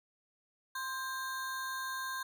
square ring-modulated tone, 1317 Hz, E6, 2 cents flat, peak -34 dBFS, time 0.75-2.23 s, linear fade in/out 5 ms, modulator 273 Hz, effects none

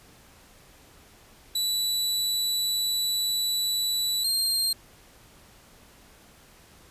sawtooth tone pair in turn, 3951 / 4192 Hz, B7 / C8, 0 / +2 cents, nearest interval minor second, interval 102 cents, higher second, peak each -21 / -20 dBFS, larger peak second, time 1.55-4.24 / 4.24-4.73 s, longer first, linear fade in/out 5 ms, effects pink hiss -54 dBFS RMS until 6.9 s + resampled to 32000 Hz

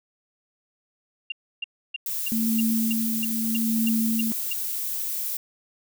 sine tone bursts, 2789 Hz, F7, 3 cents flat, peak -26 dBFS, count 11, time 1.3-4.531 s, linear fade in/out 5 ms, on 21 ms, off 300 ms
violet noise, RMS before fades -29 dBFS, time 2.06-5.37 s, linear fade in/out 2 ms
sine tone with tremolo, 224.1 Hz, A3, 32 cents sharp, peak -20 dBFS, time 2.32-4.32 s, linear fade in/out 0 ms, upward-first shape triangle, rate 0.79 Hz, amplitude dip 60%
effects none

